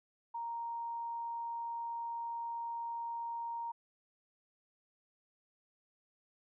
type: tone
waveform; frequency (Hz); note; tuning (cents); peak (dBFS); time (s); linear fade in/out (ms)
sine; 932.3; A#5; 0; -37; 0.34-3.72; 10
effects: none